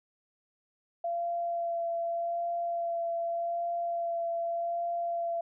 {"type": "tone with vibrato", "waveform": "sine", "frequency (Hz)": 682, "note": "F5", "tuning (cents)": -41, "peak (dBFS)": -29, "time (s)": [1.04, 5.41], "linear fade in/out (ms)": 5, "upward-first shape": "sine", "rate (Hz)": 0.84, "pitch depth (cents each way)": 14, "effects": []}